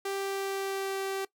sawtooth tone with pitch glide, 392.7 to 388.2 Hz, G4 to G4, +3 to -17 cents, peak -27 dBFS, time 0.05-1.25 s, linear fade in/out 5 ms, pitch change -20 cents, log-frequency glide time 0.15-0.99 s, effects noise-tail reverb RT60 0.1 s tail -20 dB re dry

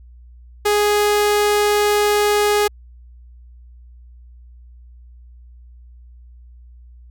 sawtooth tone, 415.3 Hz, G#4, in tune, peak -10 dBFS, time 0.65-2.68 s, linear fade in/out 10 ms, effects added 60 Hz sine -40 dBFS peak until 7.1 s

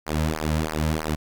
sawtooth tone with flanger, 77.78 Hz, D#2, in tune, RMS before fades -25 dBFS, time 0.06-1.16 s, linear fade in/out 20 ms, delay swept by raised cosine 0.27 to 2.77 ms, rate 3.1 Hz, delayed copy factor -1, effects none

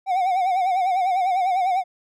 triangle tone with vibrato, 743 Hz, F#5, 7 cents sharp, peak -16 dBFS, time 0.06-1.84 s, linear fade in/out 50 ms, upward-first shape sine, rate 10 Hz, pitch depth 84 cents each way, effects none

